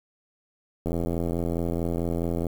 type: click train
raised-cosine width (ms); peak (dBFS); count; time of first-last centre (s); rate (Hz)
2; -15; 137; 0.86-2.468; 84.6
effects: 7-bit